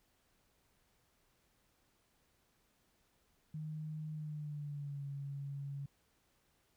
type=tone with pitch glide; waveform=sine; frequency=154.6 to 140.14 Hz; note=D#3 to C#3; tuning=-11 to +19 cents; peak=-40 dBFS; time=3.54-5.86 s; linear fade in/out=5 ms; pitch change=-170 cents; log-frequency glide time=4.11-5.05 s; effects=pink hiss -75 dBFS RMS until 6.76 s